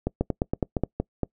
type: two click trains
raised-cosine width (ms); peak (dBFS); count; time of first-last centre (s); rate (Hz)
2; -11 / -9; 6 / 4; 0.07-1.233 / 0.21-0.836; 4.3 / 4.79
effects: noise-tail reverb RT60 0.1 s tail -25 dB re dry